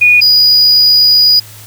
sine / triangle tone pair in turn, 2457 / 4914 Hz, D#7 / D#8, -22 / -22 cents, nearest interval octave, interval 1200 cents, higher second, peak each -3 dBFS, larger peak neither, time 0.01-0.21 / 0.21-1.4 s, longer second, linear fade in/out 10 ms, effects added 106 Hz sine -35 dBFS peak until 1.66 s + white hiss -35 dBFS RMS until 1.66 s

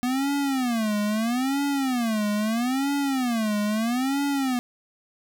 square tone with vibrato, 242.5 Hz, B3, 31 cents flat, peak -23 dBFS, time 0.03-4.59 s, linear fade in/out 0 ms, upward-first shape sine, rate 0.77 Hz, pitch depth 270 cents each way, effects none

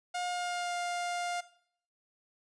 sawtooth tone with pitch glide, 714 to 703.8 Hz, F5 to F5, +38 to +13 cents, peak -29 dBFS, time 0.14-1.41 s, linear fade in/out 10 ms, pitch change -25 cents, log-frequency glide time 0.26-0.75 s, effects noise-tail reverb RT60 0.6 s tail -17 dB re dry + resampled to 22050 Hz

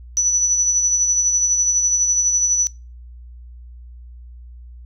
sine tone with tremolo, 5940 Hz, F#8, 6 cents sharp, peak -13 dBFS, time 0.17-2.67 s, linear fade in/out 0 ms, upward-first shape sine, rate 12 Hz, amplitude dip 45%, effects noise-tail reverb RT60 0.3 s tail -22 dB re dry + added 60 Hz sine -36 dBFS peak until 4.85 s

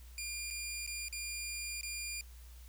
15% pulse tone with dropouts, 2400 Hz, D7, 37 cents sharp, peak -32 dBFS, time 0.18-2.21 s, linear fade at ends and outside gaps 1 ms, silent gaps 0.503-0.508 / 0.864-0.875 / 1.084-1.126 / 1.811-1.831 s, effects added 60 Hz sine -50 dBFS peak until 2.68 s + white hiss -62 dBFS RMS until 2.68 s

